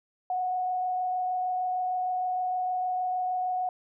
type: tone with frequency modulation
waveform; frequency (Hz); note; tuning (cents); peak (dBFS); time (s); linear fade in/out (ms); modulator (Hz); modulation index
sine; 734; F#5; -14; -26; 0.3-3.69; 2; 26.5; 0.35
effects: none